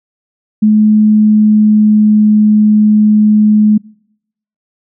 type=tone with pitch glide; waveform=sine; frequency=213.6 to 212.2 Hz; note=G#3 to G#3; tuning=+49 to +38 cents; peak=-4 dBFS; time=0.62-3.78 s; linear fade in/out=10 ms; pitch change=-11 cents; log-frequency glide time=0.97-2.28 s; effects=noise-tail reverb RT60 0.8 s tail -26 dB re dry